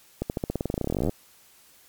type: accelerating click train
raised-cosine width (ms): 2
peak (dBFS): -13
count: 27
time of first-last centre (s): 0.22-1.095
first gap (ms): 79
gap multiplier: 0.92
effects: white hiss -56 dBFS RMS until 1.88 s + MP3 96 kbps